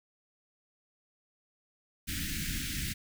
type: band-stop noise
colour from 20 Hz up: pink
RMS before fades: -35 dBFS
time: 2.07-2.94 s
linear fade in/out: 20 ms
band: 300 to 1600 Hz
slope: 48 dB/octave
effects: none